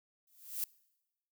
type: noise with exponential growth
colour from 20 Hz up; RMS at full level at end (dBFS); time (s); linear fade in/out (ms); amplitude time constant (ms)
violet; -33; 0.27-0.64; 2; 80
effects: noise-tail reverb RT60 1.0 s tail -24 dB re dry